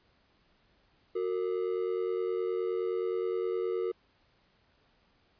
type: ring-modulated tone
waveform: triangle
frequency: 412.9 Hz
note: G#4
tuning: 10 cents flat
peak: -24 dBFS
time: 1.15-3.92 s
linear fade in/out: 10 ms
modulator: 44.8 Hz
effects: pink hiss -68 dBFS RMS until 5.39 s + resampled to 11025 Hz